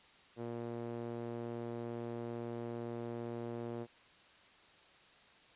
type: tone with band-pass filter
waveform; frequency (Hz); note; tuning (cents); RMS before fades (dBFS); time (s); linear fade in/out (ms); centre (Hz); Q
sawtooth; 117.7; A#2; +17; -42; 0.36-3.87; 50; 410; 1.3
effects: white hiss -62 dBFS RMS until 5.55 s + resampled to 8000 Hz